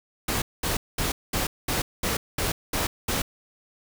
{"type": "noise bursts", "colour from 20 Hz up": "pink", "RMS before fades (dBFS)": -26, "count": 9, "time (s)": [0.28, 3.22], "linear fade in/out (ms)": 5, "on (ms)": 140, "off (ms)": 210, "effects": []}